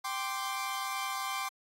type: chord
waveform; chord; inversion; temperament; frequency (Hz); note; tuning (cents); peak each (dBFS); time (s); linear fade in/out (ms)
sawtooth; G suspended fourth; none; equal; 784 / 1046.5 / 1174.7; G5 / C6 / D6; 0 / 0 / 0; -35 / -33 / -34; 0.04-1.49; 10
effects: AAC 48 kbps